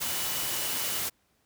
sine tone in noise, 2954 Hz, F#7, 3 cents flat, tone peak -41 dBFS, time 0.04-1 s, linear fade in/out 20 ms, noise white, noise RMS -31 dBFS, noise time 0-1.1 s, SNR -13 dB, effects pink hiss -70 dBFS RMS until 1.45 s + high-pass 60 Hz 12 dB/octave

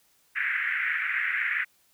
pink band-pass noise, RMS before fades -28 dBFS, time 0.35-1.65 s, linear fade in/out 20 ms, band 1600 to 2200 Hz, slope 48 dB/octave, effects white hiss -65 dBFS RMS until 1.93 s

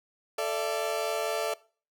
35% pulse chord, A suspended fourth, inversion none, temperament equal with one note detuned, 440 / 587.3 / 671.6 Hz, A4 / D5 / E5, 0 / 0 / +32 cents, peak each -31 dBFS, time 0.38-1.54 s, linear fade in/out 5 ms, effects noise-tail reverb RT60 0.4 s tail -21 dB re dry

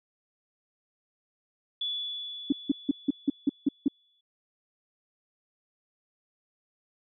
sine tone with exponential decay, 3435 Hz, A7, 42 cents flat, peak -28 dBFS, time 1.81-4.21 s, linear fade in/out 5 ms, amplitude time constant 520 ms
sine tone bursts, 280.6 Hz, C#4, 21 cents sharp, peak -19 dBFS, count 8, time 2.5-3.882 s, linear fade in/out 5 ms, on 24 ms, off 170 ms
effects none

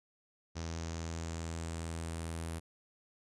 sawtooth tone with low-pass filter sweep, 82.41 Hz, E2, in tune, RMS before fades -40 dBFS, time 0.55-2.6 s, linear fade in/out 20 ms, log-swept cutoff 6000 to 10000 Hz, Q 3.8, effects none

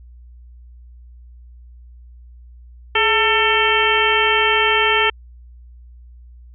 harmonic tone with a mistuned harmonic, 446.6 Hz, A4, 26 cents sharp, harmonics 1 / 2 / 3 / 4 / 5 / 6 / 7, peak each -21 / -21 / -21 / -21 / -21 / -21 / -21 dBFS, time 2.95-5.1 s, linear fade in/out 5 ms, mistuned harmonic 1, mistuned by -83 cents, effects added 60 Hz sine -39 dBFS peak until 6.54 s

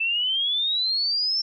sine exponential sweep, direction up, 2637 to 5430 Hz, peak -21 dBFS, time 0-1.42 s, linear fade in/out 10 ms, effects none

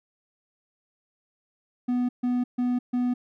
triangle tone bursts, 246.9 Hz, B3, in tune, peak -20 dBFS, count 4, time 1.88-3.14 s, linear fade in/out 10 ms, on 210 ms, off 140 ms, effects none

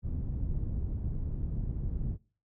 pink low-pass noise, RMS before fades -33 dBFS, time 0.02-2.18 s, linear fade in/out 50 ms, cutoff 140 Hz, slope 12 dB/octave, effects noise-tail reverb RT60 0.4 s tail -23 dB re dry

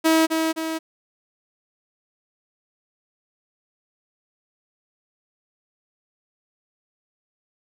sawtooth tone with echo, 321.6 Hz, E4, 43 cents flat, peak -11 dBFS, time 0.04-0.27 s, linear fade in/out 20 ms, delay 260 ms, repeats 2, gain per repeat -5 dB, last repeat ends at 0.79 s, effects none

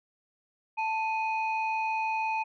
sine tone pair together, 883 / 2494 Hz, A5 / D#7, +6 / +3 cents, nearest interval octave + tritone, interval 1797 cents, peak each -27 / -32 dBFS, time 0.77-2.44 s, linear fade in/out 20 ms, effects tanh soft clip ceiling -21 dBFS

